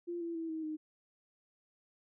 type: tone with pitch steps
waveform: sine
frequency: 346.1 / 336.6 / 327.4 / 318.5 / 309.8 Hz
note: F4 / E4 / E4 / D#4 / D#4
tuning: -16 / +36 / -12 / +41 / -7 cents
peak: -36 dBFS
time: 0.07-0.77 s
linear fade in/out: 20 ms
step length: 140 ms
effects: none